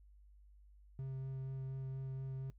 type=tone with vibrato; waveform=triangle; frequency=133 Hz; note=C3; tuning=29 cents sharp; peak=-38 dBFS; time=0.99-2.5 s; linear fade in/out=0 ms; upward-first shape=sine; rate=4.2 Hz; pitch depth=9 cents each way; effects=noise-tail reverb RT60 0.1 s tail -20 dB re dry + added 50 Hz sine -59 dBFS peak until 2.58 s